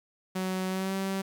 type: tone with pitch glide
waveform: sawtooth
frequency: 186.8 to 192.94 Hz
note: F#3 to G3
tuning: +17 to -27 cents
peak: -25 dBFS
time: 0.35-1.22 s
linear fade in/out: 10 ms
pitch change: +56 cents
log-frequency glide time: 0.68-0.94 s
effects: 10-bit